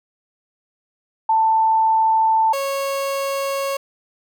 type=tone pair in turn; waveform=sine / 30% pulse; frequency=887 / 550.4 Hz; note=A5 / C#5; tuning=+14 / -12 cents; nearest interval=minor sixth; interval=826 cents; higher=first; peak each=-13 / -18 dBFS; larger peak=first; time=1.29-2.53 / 2.53-3.77 s; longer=neither; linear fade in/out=5 ms; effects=none